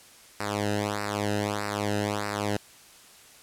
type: tone with flanger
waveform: sawtooth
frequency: 103.3 Hz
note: G#2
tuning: 9 cents flat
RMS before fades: -29 dBFS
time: 0.4-2.57 s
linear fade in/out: 5 ms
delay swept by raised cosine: 0.3 to 0.9 ms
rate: 1.6 Hz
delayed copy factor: -0.95
effects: white hiss -52 dBFS RMS until 3.42 s + low-pass 11000 Hz 12 dB/octave